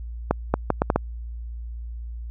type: accelerating click train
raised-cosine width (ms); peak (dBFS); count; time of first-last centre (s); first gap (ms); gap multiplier
1; -4; 6; 0.31-0.96; 230; 0.71
effects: added 58 Hz sine -31 dBFS peak until 2.3 s